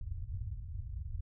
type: low-pass noise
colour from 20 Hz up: white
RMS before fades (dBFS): -40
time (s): 0.01-1.21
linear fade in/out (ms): 5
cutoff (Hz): 110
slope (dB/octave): 48
effects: none